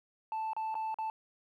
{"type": "tone with dropouts", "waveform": "sine", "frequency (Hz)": 880, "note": "A5", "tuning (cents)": 0, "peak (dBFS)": -30, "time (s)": [0.32, 1.1], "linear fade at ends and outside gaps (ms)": 1, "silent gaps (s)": [[0.533, 0.565], [0.743, 0.752], [0.943, 0.986]], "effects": ["tanh soft clip ceiling -32 dBFS", "12-bit"]}